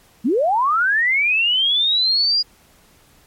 sine linear sweep, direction up, 195.3 to 4900 Hz, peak -14 dBFS, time 0.24-2.43 s, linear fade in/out 20 ms, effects pink hiss -53 dBFS RMS until 3.26 s + MP3 64 kbps

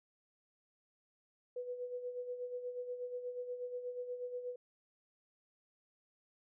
sine tone with tremolo, 493.9 Hz, B4, in tune, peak -37 dBFS, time 1.56-4.56 s, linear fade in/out 5 ms, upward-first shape sine, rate 8.3 Hz, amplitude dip 60%, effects none

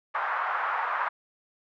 white band-pass noise, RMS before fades -29 dBFS, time 0.14-1.09 s, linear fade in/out 10 ms, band 830 to 1400 Hz, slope 24 dB/octave, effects none

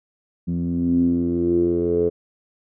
10% pulse tone with low-pass filter sweep, 86 Hz, F2, 26 cents flat, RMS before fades -20 dBFS, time 0.47-2.1 s, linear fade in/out 20 ms, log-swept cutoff 200 to 450 Hz, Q 8.1, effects none

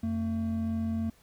triangle tone pair together, 89.33 / 225.1 Hz, F2 / A3, +40 / +40 cents, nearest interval octave + major third, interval 1600 cents, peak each -32 / -27 dBFS, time 0.03-1.1 s, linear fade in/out 5 ms, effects pink hiss -62 dBFS RMS until 1.22 s

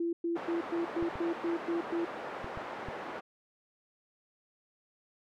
sine tone bursts, 338.7 Hz, E4, 47 cents sharp, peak -29 dBFS, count 9, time 0-2.05 s, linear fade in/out 5 ms, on 130 ms, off 110 ms
pink band-pass noise, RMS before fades -41 dBFS, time 0.35-3.21 s, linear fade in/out 20 ms, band 420 to 1400 Hz, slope 12 dB/octave
clicks, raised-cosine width 5 ms, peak -30 dBFS, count 5, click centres 1.026 / 1.156 / 2.444 / 2.574 / 2.886 s
effects none

